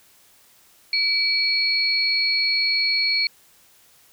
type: tone pair together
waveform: sine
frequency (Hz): 2300 / 4339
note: D7 / C#8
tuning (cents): -37 / -38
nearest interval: major seventh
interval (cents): 1099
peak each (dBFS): -22 / -20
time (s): 0.93-3.27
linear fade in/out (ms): 2
effects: white hiss -55 dBFS RMS until 4.12 s